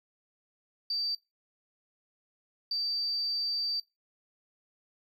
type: tone bursts at uneven times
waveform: triangle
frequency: 4647 Hz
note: D8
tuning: 19 cents flat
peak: -25 dBFS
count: 2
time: 0.9-1.15 / 2.71-3.8 s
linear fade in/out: 5 ms
effects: noise-tail reverb RT60 0.2 s tail -22 dB re dry + tanh soft clip ceiling -27 dBFS